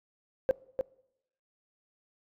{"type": "tone with echo", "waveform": "sine", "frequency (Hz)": 524, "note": "C5", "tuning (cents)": 2, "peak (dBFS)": -18, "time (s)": [0.49, 0.51], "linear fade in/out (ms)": 0, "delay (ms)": 300, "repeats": 1, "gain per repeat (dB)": -7, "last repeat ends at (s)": 0.81, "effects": ["noise-tail reverb RT60 0.8 s tail -24 dB re dry", "tanh soft clip ceiling -18 dBFS"]}